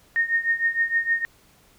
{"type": "tone with tremolo", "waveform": "sine", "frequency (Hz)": 1844, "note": "A#6", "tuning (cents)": -19, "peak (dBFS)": -16, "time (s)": [0.16, 1.25], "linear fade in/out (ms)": 0, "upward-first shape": "triangle", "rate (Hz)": 6.5, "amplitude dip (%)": 90, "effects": ["pink hiss -57 dBFS RMS until 1.78 s"]}